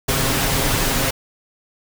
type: noise with comb filter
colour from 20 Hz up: pink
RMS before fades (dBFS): -19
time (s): 0.08-1.11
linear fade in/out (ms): 10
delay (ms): 7.4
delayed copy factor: +0.5
effects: none